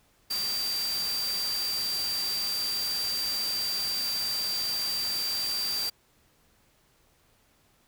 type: tone in noise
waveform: sine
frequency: 4699 Hz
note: D8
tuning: in tune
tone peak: -28 dBFS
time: 0.3-5.9 s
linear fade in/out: 10 ms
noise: white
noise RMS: -36 dBFS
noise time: 0.3-5.9 s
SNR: +5 dB
effects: pink hiss -65 dBFS RMS until 7.87 s